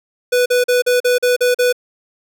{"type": "tone bursts", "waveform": "square", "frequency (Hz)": 493.9, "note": "B4", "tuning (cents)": 0, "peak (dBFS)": -12, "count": 8, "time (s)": [0.32, 1.727], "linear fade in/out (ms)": 10, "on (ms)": 140, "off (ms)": 41, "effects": []}